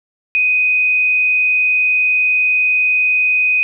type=tone with frequency modulation; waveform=sine; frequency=2500 Hz; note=D#7; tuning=8 cents sharp; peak=-11 dBFS; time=0.35-3.63 s; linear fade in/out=0 ms; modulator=50 Hz; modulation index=0.38; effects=none